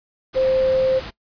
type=tone in noise; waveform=sine; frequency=523.3 Hz; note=C5; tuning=in tune; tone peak=-15 dBFS; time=0.35-1 s; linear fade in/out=20 ms; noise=pink; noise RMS=-33 dBFS; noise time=0.33-1.11 s; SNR=+15 dB; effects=noise-tail reverb RT60 0.1 s tail -20 dB re dry + resampled to 11025 Hz